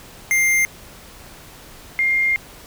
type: tone pair in turn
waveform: square / sine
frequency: 2100 / 2116 Hz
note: C7 / C7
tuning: +6 / +19 cents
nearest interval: unison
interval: 13 cents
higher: second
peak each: -15 dBFS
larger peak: neither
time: 0.31-0.65 / 1.99-2.36 s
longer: second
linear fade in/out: 0 ms
effects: pink hiss -42 dBFS RMS until 2.66 s